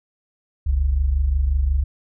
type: tone pair together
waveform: sine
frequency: 43.53 / 69.1 Hz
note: F1 / C#2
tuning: -5 / -5 cents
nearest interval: minor sixth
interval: 800 cents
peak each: -22 / -17 dBFS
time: 0.66-1.84 s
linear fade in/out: 10 ms
effects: none

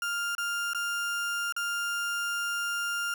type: tone with dropouts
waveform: 35% pulse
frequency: 1400 Hz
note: F6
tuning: 4 cents sharp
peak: -27 dBFS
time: 0.02-3.14 s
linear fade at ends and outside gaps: 2 ms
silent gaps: 0.351-0.381 / 0.734-0.747 / 1.524-1.564 s
effects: none

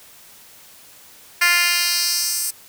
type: tone with high-pass filter sweep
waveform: 10% pulse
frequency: 349.2 Hz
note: F4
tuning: in tune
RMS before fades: -19 dBFS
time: 1.41-2.51 s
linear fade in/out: 10 ms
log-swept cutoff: 1900 to 8500 Hz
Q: 1.6
effects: white hiss -46 dBFS RMS until 2.68 s

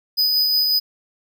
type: tone with tremolo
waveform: square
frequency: 4988 Hz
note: D#8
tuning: 3 cents sharp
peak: -15 dBFS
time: 0.17-0.8 s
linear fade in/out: 20 ms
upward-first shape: sine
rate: 5.5 Hz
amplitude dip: 25%
effects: none

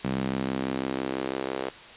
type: tone with high-pass filter sweep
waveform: sawtooth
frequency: 66 Hz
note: C2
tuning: 16 cents sharp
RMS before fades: -30 dBFS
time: 0.04-1.7 s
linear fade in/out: 5 ms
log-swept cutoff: 180 to 430 Hz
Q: 1.9
effects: white hiss -45 dBFS RMS until 1.96 s + resampled to 8000 Hz

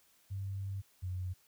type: tone pair in turn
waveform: sine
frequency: 97.7 / 91.5 Hz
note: G2 / F#2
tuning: -5 / -19 cents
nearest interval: minor second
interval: 114 cents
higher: first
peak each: -36 / -35 dBFS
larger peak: second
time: 0.3-0.82 / 1.02-1.34 s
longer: first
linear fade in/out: 20 ms
effects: white hiss -68 dBFS RMS until 1.47 s

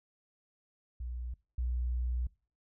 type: tone pair in turn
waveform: sine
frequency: 60.7 / 61.12 Hz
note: B1 / B1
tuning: -29 / -17 cents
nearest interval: unison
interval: 12 cents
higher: second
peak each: -36 / -30 dBFS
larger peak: second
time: 1-1.34 / 1.58-2.27 s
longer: second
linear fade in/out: 5 ms
effects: noise-tail reverb RT60 0.4 s tail -23 dB re dry

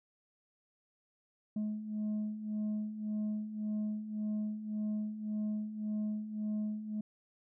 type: beating tone pair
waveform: sine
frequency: 211.2 / 213 Hz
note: G#3 / G#3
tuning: +29 / +44 cents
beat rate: 1.8 Hz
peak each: -38 / -33 dBFS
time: 1.56-7.01 s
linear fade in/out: 5 ms
effects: tanh soft clip ceiling -31 dBFS

